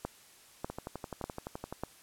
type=two click trains; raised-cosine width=1 ms; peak=-20 / -24 dBFS; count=4 / 13; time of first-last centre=0.05-1.836 / 0.7-1.726 s; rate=1.68 / 11.7 Hz; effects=white hiss -58 dBFS RMS until 2.02 s + low-pass 12000 Hz 12 dB/octave